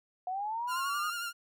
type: linear sweep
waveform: sine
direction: up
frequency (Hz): 718 to 1257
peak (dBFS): -32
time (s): 0.27-1.1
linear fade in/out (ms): 2
type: tone with vibrato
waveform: sawtooth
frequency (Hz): 1401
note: F6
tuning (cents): +5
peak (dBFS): -31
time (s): 0.67-1.33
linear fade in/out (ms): 50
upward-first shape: sine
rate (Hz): 11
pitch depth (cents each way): 35
effects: none